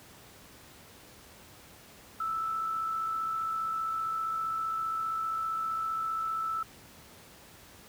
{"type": "tone with amplitude modulation", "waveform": "sine", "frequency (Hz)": 1317, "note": "E6", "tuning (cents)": -2, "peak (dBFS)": -28, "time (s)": [2.2, 6.63], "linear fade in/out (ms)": 5, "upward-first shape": "sine", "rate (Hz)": 55.2, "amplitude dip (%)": 35, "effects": ["pink hiss -53 dBFS RMS until 7.88 s", "high-pass 60 Hz 12 dB/octave"]}